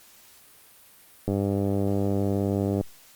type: click train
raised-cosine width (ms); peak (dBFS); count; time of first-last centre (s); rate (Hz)
2; -13; 153; 1.28-2.811; 99.3
effects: white hiss -53 dBFS RMS until 3.15 s + Opus 48 kbps